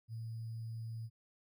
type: tone with sample-and-hold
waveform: sine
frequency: 113.2 Hz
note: A2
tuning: 50 cents sharp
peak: -40 dBFS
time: 0.08-1.1 s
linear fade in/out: 50 ms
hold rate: 4900 Hz
effects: none